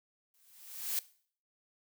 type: noise with exponential growth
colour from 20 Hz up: blue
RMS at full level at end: -31 dBFS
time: 0.34-0.99 s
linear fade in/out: 1 ms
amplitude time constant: 140 ms
effects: noise-tail reverb RT60 0.5 s tail -19 dB re dry